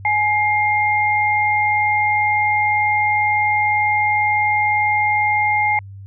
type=tone pair together; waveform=sine; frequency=840 / 2117 Hz; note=G#5 / C7; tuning=+19 / +20 cents; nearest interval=octave + major third; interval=1601 cents; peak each=-17 dBFS; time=0.05-5.79 s; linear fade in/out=2 ms; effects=added 98 Hz sine -33 dBFS peak until 6.06 s